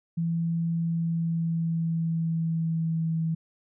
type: tone with pitch glide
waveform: sine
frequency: 166.8 to 162.33 Hz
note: E3 to E3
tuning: +21 to -26 cents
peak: -24 dBFS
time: 0.17-3.35 s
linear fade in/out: 10 ms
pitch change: -47 cents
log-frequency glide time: 0.74-3.21 s
effects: none